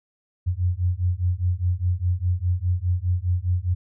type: beating tone pair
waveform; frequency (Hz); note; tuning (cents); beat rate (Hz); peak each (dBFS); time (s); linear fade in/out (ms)
sine; 87.31 / 92.21; F2 / F#2; 0 / -5; 4.9; -23; 0.46-3.75; 20
effects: none